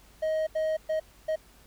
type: tone bursts at uneven times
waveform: triangle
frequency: 629 Hz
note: D#5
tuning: 19 cents sharp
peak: -23 dBFS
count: 4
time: 0.22-0.47 / 0.55-0.77 / 0.89-1 / 1.28-1.36 s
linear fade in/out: 10 ms
effects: added 50 Hz sine -58 dBFS peak until 1.66 s + pink hiss -58 dBFS RMS until 1.66 s